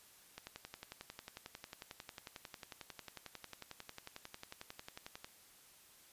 click train, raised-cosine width 0.2 ms, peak -29 dBFS, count 55, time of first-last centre 0.38-5.245 s, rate 11.1 Hz, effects white hiss -63 dBFS RMS until 6.12 s + resampled to 32000 Hz

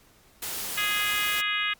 white noise, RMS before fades -33 dBFS, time 0.42-1.41 s, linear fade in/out 5 ms
harmonic tone, 415.3 Hz, G#4, in tune, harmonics 3 / 4 / 5 / 6 / 7 / 8 / 9, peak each -33 / -31 / -30 / -31 / -31 / -36 / -38 dBFS, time 0.77-1.74 s, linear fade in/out 10 ms
effects pink hiss -58 dBFS RMS until 1.79 s + MP3 96 kbps

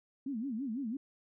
sine tone with vibrato, 246.9 Hz, B3, in tune, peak -34 dBFS, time 0.26-0.97 s, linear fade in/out 5 ms, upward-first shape sine, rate 6 Hz, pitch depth 250 cents each way, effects none

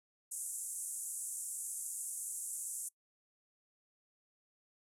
pink band-pass noise, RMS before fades -42 dBFS, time 0.31-2.89 s, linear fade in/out 10 ms, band 7400 to 11000 Hz, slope 48 dB/octave, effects noise-tail reverb RT60 0.1 s tail -23 dB re dry

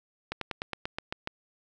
slowing click train, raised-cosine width 0.3 ms, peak -16 dBFS, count 9, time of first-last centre 0.32-1.274 s, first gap 93 ms, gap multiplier 1.07, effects none

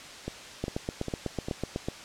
two click trains, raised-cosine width 2 ms, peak -19 / -16 dBFS, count 4 / 11, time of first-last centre 0.28-1.485 / 0.64-1.885 s, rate 2.49 / 8.03 Hz, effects white hiss -44 dBFS RMS until 2.04 s + low-pass 6000 Hz 12 dB/octave

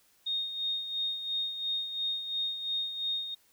sine tone with tremolo, 3700 Hz, A#7, 14 cents flat, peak -28 dBFS, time 0.26-3.35 s, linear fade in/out 10 ms, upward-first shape sine, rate 2.9 Hz, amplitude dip 60%, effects white hiss -66 dBFS RMS until 3.52 s

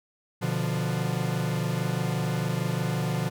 45% pulse chord, B diminished, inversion none, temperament equal with one note detuned, 123.47 / 148.37 / 174.61 Hz, B2 / D3 / F3, 0 / +18 / 0 cents, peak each -30 dBFS, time 0.41-3.3 s, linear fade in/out 20 ms, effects none

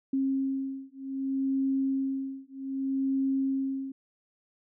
sine beating tone pair, 268.8 / 269.44 Hz, C4 / C#4, +47 / -49 cents, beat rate 0.64 Hz, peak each -30 dBFS, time 0.13-3.92 s, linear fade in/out 5 ms, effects none

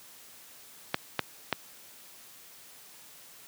clicks, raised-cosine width 0.3 ms, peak -9 dBFS, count 3, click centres 0.944 / 1.193 / 1.527 s, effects white hiss -52 dBFS RMS until 3.47 s + high-pass 100 Hz 12 dB/octave

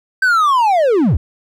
triangle linear sweep, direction down, 1568 to 51.91 Hz, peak -8 dBFS, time 0.22-1.17 s, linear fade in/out 5 ms, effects none

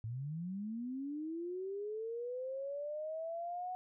sine linear sweep, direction up, 106.6 to 740 Hz, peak -38 dBFS, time 0.04-3.75 s, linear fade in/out 0 ms, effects none

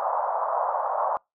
white band-pass noise, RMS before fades -26 dBFS, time 0-1.17 s, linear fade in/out 0 ms, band 580 to 1100 Hz, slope 48 dB/octave, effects noise-tail reverb RT60 0.2 s tail -26 dB re dry

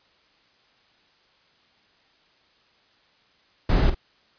brown noise with echo, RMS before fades -18 dBFS, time 3.69-3.9 s, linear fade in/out 5 ms, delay 46 ms, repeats 1, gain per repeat -10 dB, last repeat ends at 3.946 s, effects white hiss -61 dBFS RMS until 4.38 s + resampled to 11025 Hz

